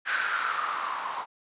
violet noise with low-pass filter sweep, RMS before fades -30 dBFS, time 0.05-1.26 s, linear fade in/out 50 ms, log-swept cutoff 1600 to 950 Hz, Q 6.6, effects resampled to 8000 Hz

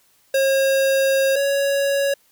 square tone pair in turn, 540 / 557.4 Hz, C#5 / C#5, -45 / +9 cents, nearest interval minor second, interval 54 cents, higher second, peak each -16 / -18 dBFS, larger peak first, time 0.34-1.36 / 1.36-2.14 s, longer first, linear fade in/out 5 ms, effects white hiss -59 dBFS RMS until 2.31 s

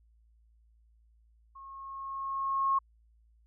sine tone with level ramp, 1086 Hz, C#6, 36 cents flat, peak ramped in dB -46 to -23 dBFS, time 1.55-2.79 s, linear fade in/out 10 ms, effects added 56 Hz sine -61 dBFS peak until 3.46 s

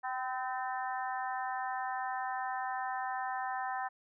harmonic tone with a mistuned harmonic, 257.5 Hz, C4, 28 cents flat, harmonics 3 / 4 / 5 / 6 / 7, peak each -36 / -40 / -44 / -45 / -43 dBFS, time 0.03-3.89 s, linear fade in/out 20 ms, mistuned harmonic 4, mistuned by -25 cents, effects none

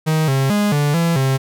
45% pulse tone with pitch steps, 157.2 / 134.8 / 206.6 / 145.9 / 168 / 133.6 Hz, D#3 / C#3 / G#3 / D3 / E3 / C3, +18 / -48 / -9 / -11 / +33 / +36 cents, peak -14 dBFS, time 0.06-1.38 s, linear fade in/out 20 ms, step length 220 ms, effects none

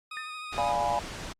20% pulse tone with vibrato, 1244.5 Hz, D#6, in tune, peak -32 dBFS, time 0.11-0.72 s, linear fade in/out 5 ms, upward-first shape triangle, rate 13 Hz, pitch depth 25 cents each way
sine tone with exponential decay, 1798 Hz, A6, 37 cents sharp, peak -33 dBFS, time 0.17-0.4 s, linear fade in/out 0 ms, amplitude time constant 48 ms
pink noise, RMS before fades -38 dBFS, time 0.52-1.33 s, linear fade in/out 10 ms
sine chord, D diminished seventh, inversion none, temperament equal, 587.3 / 698.5 / 830.6 / 987.8 Hz, D5 / F5 / Ab5 / Cb6, 0 / 0 / 0 / 0 cents, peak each -33 / -30 / -28 / -32 dBFS, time 0.58-0.99 s, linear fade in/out 0 ms
effects low-pass 7000 Hz 12 dB/octave + Opus 48 kbps

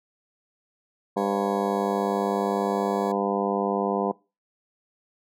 harmonic tone, 100 Hz, G2, 35 cents sharp, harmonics 2 / 3 / 4 / 5 / 6 / 7 / 8 / 9 / 10, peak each -29 / -33 / -29 / -29 / -36 / -30 / -35 / -33 / -33 dBFS, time 1.16-4.12 s, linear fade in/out 10 ms
20% pulse tone with pitch glide, 554.4 to 562.5 Hz, C#5 to C#5, 0 to +25 cents, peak -33 dBFS, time 1.17-3.12 s, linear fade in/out 5 ms, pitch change +25 cents, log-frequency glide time 1.54-2.77 s
effects noise-tail reverb RT60 0.3 s tail -24 dB re dry

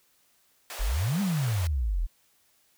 pink high-pass noise, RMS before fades -39 dBFS, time 0.7-1.67 s, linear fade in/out 0 ms, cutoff 490 Hz, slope 24 dB/octave
sine exponential two-way sweep, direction up then down, 36.71 to 208.6 to 36.71 Hz, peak -24 dBFS, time 0.79-2.07 s, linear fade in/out 20 ms, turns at 1.21 s
effects white hiss -66 dBFS RMS until 2.77 s

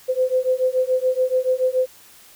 sine beating tone pair, 509 / 516 Hz, C5 / C5, -48 / -24 cents, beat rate 7 Hz, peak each -20 dBFS, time 0.08-1.87 s, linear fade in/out 20 ms, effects white hiss -48 dBFS RMS until 2.35 s

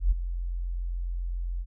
sine tone with ADSR envelope, 43.65 Hz, F1, in tune, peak -16 dBFS, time 0-1.66 s, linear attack 110 ms, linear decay 19 ms, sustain -12 dB, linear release 53 ms, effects none

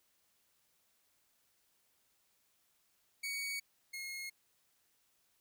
sawtooth tone pair in turn, 2244 / 2156 Hz, C#7 / C#7, +21 / -49 cents, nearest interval minor second, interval 70 cents, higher first, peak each -34 / -38 dBFS, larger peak first, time 3.23-3.6 / 3.93-4.3 s, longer neither, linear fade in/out 10 ms, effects white hiss -75 dBFS RMS until 5.4 s

